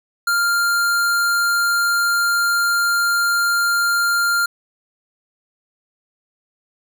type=tone; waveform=square; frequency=1396.9 Hz; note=F6; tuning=in tune; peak=-16 dBFS; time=0.27-4.46 s; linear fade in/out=5 ms; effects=none